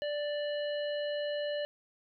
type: harmonic tone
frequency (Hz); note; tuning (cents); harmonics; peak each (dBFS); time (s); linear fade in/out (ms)
587.3; D5; 0; 1 / 3 / 5 / 7; -32 / -43 / -43 / -49; 0.02-1.65; 0
effects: none